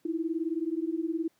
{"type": "beating tone pair", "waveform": "sine", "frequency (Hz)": [317.3, 336.3], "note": ["D#4", "E4"], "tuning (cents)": [34, 35], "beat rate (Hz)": 19, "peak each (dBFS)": -31, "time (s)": [0.05, 1.28], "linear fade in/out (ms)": 5, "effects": ["pink hiss -70 dBFS RMS until 1.39 s", "high-pass 150 Hz 12 dB/octave"]}